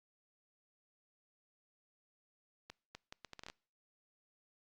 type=accelerating click train; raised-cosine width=0.2 ms; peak=-30 dBFS; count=10; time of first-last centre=2.7-3.5 s; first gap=250 ms; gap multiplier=0.7; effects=noise-tail reverb RT60 0.5 s tail -26 dB re dry + Opus 48 kbps

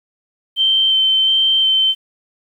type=tone with vibrato; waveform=sine; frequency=3109 Hz; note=G7; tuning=15 cents flat; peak=-11 dBFS; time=0.56-1.95 s; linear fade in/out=50 ms; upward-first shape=square; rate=1.4 Hz; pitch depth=9 cents each way; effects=8-bit

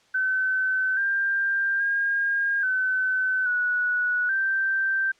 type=tone with pitch steps; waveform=sine; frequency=1525 / 1590 / 1619 / 1519 / 1469 / 1565 Hz; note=G6 / G6 / G#6 / F#6 / F#6 / G6; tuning=-48 / +24 / -45 / +45 / -13 / -3 cents; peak=-21 dBFS; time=0.14-5.12 s; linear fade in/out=10 ms; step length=830 ms; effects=white hiss -60 dBFS RMS until 5.19 s + low-pass 5000 Hz 12 dB/octave

